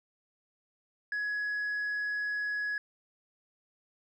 sine tone, 1679 Hz, G#6, 18 cents sharp, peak -28 dBFS, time 1.12-2.78 s, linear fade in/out 2 ms, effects tanh soft clip ceiling -29 dBFS

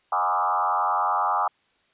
sine tone with frequency modulation, 1005 Hz, B5, 30 cents sharp, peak -20 dBFS, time 0.12-1.48 s, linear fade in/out 5 ms, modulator 90.3 Hz, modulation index 3.2, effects white hiss -65 dBFS RMS until 1.93 s + resampled to 8000 Hz

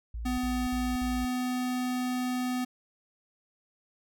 sine tone bursts, 56.8 Hz, A#1, 44 cents flat, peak -33 dBFS, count 4, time 0.14-1.253 s, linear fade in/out 5 ms, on 240 ms, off 51 ms
square tone, 251 Hz, B3, 28 cents sharp, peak -29 dBFS, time 0.25-2.65 s, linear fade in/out 10 ms
effects none

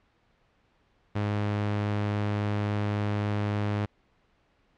sawtooth tone, 103.6 Hz, G#2, 4 cents flat, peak -22 dBFS, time 1.15-3.86 s, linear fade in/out 10 ms, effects pink hiss -67 dBFS RMS until 4.77 s + low-pass 3000 Hz 12 dB/octave

